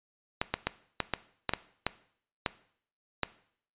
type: clicks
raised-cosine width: 0.3 ms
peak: -11 dBFS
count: 10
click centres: 0.415 / 0.54 / 0.67 / 1.003 / 1.137 / 1.493 / 1.536 / 1.866 / 2.462 / 3.233 s
effects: noise-tail reverb RT60 0.6 s tail -17 dB re dry + resampled to 8000 Hz